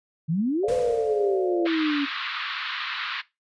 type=exponential two-way sweep; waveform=sine; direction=up then down; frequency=149.5 to 510 to 279.6 Hz; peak=-21 dBFS; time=0.28-2.06 s; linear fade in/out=20 ms; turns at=0.73 s
type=chord; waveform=sine; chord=D minor seventh; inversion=second; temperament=equal; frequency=440 / 523.3 / 587.3 / 698.5 Hz; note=A4 / C5 / D5 / F5; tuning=0 / 0 / 0 / 0 cents; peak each=-32 / -34 / -30 / -33 dBFS; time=0.63-1.67 s; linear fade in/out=5 ms
type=noise with exponential decay; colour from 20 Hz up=pink; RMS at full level=-37 dBFS; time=0.68-1.79 s; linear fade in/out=5 ms; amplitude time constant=240 ms
type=band-pass noise; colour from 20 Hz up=pink; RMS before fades=-31 dBFS; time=1.65-3.22 s; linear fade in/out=20 ms; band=1100 to 4100 Hz; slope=48 dB/octave
effects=noise-tail reverb RT60 0.2 s tail -17 dB re dry + resampled to 22050 Hz